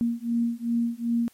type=beating tone pair; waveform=sine; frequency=233.1 / 235.7 Hz; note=A#3 / A#3; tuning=0 / +19 cents; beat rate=2.6 Hz; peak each=-26 dBFS; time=0.01-1.28 s; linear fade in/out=0 ms; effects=white hiss -60 dBFS RMS until 1.33 s + MP3 64 kbps